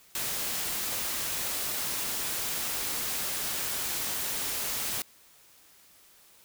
white noise, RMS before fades -32 dBFS, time 0.15-5.02 s, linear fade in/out 2 ms, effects white hiss -58 dBFS RMS until 6.44 s

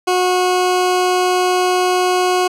20% pulse tone, 364.3 Hz, F#4, 27 cents flat, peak -8 dBFS, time 0.07-2.48 s, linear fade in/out 10 ms, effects low-pass 10000 Hz 12 dB/octave

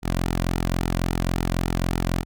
sawtooth tone with flanger, 43.65 Hz, F1, in tune, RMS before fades -24 dBFS, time 0.02-2.25 s, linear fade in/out 50 ms, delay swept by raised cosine 1.8 to 2.36 ms, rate 3.6 Hz, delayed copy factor -0.65, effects none

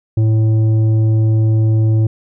sine tone with tanh clipping, 110 Hz, A2, in tune, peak -11 dBFS, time 0.17-2.07 s, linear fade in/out 5 ms, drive 8 dB, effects none

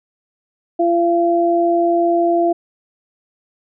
sine tone pair together, 341.6 / 683.9 Hz, F4 / F5, -38 / -36 cents, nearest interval octave, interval 1202 cents, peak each -15 dBFS, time 0.79-2.53 s, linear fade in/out 10 ms, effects none

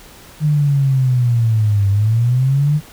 sine linear two-way sweep, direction down then up, 153.3 to 98 to 153.3 Hz, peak -11 dBFS, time 0.4-2.81 s, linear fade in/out 50 ms, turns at 1.89 s, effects pink hiss -41 dBFS RMS until 2.92 s

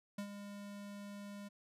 square tone with ADSR envelope, 202.7 Hz, G#3, 42 cents flat, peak -39 dBFS, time 0.18-1.49 s, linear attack 6 ms, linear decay 80 ms, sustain -8 dB, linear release 17 ms, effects resampled to 32000 Hz

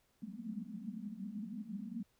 pink band-pass noise, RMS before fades -44 dBFS, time 0.22-2.03 s, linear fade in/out 5 ms, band 190 to 240 Hz, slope 96 dB/octave, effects pink hiss -75 dBFS RMS until 2.19 s

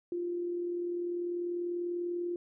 sine tone with amplitude modulation, 349.2 Hz, F4, in tune, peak -30 dBFS, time 0.12-2.36 s, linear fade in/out 2 ms, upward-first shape sine, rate 40.2 Hz, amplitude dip 35%, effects none

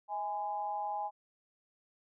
sine tone with amplitude modulation, 828 Hz, G#5, 5 cents flat, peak -30 dBFS, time 0.08-1.11 s, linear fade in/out 50 ms, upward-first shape sine, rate 188 Hz, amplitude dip 75%, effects none

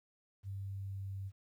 sine tone with pitch glide, 98 to 97.21 Hz, G2 to G2, 0 to -14 cents, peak -39 dBFS, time 0.43-1.32 s, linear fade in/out 50 ms, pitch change -14 cents, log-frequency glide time 0.66-1.16 s, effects 12-bit

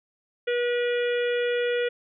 harmonic tone, 483.6 Hz, B4, 36 cents flat, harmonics 1 / 3 / 4 / 5 / 6 / 7, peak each -23 / -33 / -35 / -37 / -39 / -40 dBFS, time 0.47-1.89 s, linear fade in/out 10 ms, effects none

